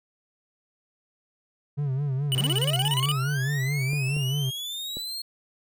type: tone with vibrato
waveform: triangle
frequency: 138.1 Hz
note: C#3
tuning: 6 cents flat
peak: -22 dBFS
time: 1.77-4.51 s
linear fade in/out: 20 ms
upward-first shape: sine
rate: 4.7 Hz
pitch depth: 110 cents each way
type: tone bursts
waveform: square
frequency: 2960 Hz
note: F#7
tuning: in tune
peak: -24 dBFS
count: 14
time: 2.32-3.116 s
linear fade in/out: 0 ms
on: 29 ms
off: 30 ms
type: linear sweep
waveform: 40% pulse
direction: up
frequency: 98 to 4289 Hz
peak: -30 dBFS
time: 2.35-5.22 s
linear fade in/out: 5 ms
type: clicks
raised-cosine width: 2 ms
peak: -25 dBFS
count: 3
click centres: 3.933 / 4.166 / 4.97 s
effects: none